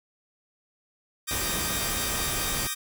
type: chord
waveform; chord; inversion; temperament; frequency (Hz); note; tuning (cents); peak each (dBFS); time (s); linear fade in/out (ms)
5% pulse; Eb major seventh; third; equal; 1174.7 / 1244.5 / 1568 / 1864.7; D6 / Eb6 / G6 / Bb6; 0 / 0 / 0 / 0; -23; 1.27-2.75; 20
type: noise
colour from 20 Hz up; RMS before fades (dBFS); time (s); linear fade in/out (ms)
pink; -32; 1.31-2.67; 0
effects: none